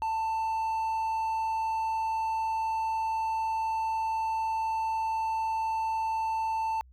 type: tone with hard clipping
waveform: triangle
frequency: 889 Hz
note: A5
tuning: 18 cents sharp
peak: -28 dBFS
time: 0.02-6.81 s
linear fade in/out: 0 ms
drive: 6 dB
effects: added 63 Hz sine -52 dBFS peak until 6.92 s